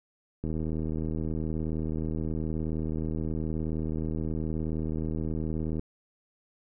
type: click train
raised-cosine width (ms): 3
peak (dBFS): -20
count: 424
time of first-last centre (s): 0.44-5.794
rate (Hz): 79
effects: none